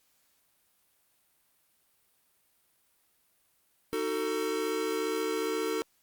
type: chord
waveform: square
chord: D# diminished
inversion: none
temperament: just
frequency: 311.1 / 373.4 / 448 Hz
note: D#4 / F#4 / A4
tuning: 0 / +16 / +31 cents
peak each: -36 / -36 / -32 dBFS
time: 3.93-5.82 s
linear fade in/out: 0 ms
effects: white hiss -70 dBFS RMS until 6.02 s + Opus 48 kbps